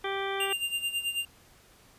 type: harmonic tone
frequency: 391.8 Hz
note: G4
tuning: 1 cent flat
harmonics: 1 / 2 / 3 / 4 / 5 / 6 / 8 / 9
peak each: -33 / -36 / -38 / -39 / -40 / -41 / -42 / -43 dBFS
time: 0.04-0.53 s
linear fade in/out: 5 ms
type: tone with tremolo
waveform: square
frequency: 2794 Hz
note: F7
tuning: in tune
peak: -27 dBFS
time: 0.4-1.25 s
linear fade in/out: 2 ms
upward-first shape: sine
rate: 9.2 Hz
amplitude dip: 75%
effects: pink hiss -58 dBFS RMS until 1.98 s + resampled to 32000 Hz